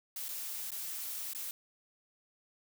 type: noise with dropouts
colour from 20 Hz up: blue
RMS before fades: -40 dBFS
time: 0.16-1.51 s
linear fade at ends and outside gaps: 2 ms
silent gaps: 0.284-0.289 / 0.706-0.717 / 1.334-1.348 s
effects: none